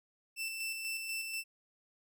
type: tone with tremolo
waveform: sawtooth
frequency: 2666 Hz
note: E7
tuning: 19 cents sharp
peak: -32 dBFS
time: 0.36-1.44 s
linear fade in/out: 50 ms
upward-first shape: square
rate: 4.1 Hz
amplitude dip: 35%
effects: none